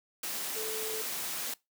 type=tone in noise; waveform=sine; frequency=438.4 Hz; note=A4; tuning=6 cents flat; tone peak=-37 dBFS; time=0.56-1.02 s; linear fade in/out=5 ms; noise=white; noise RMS=-36 dBFS; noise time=0.23-1.54 s; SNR=-4 dB; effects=noise-tail reverb RT60 0.2 s tail -22 dB re dry + high-pass 200 Hz 12 dB/octave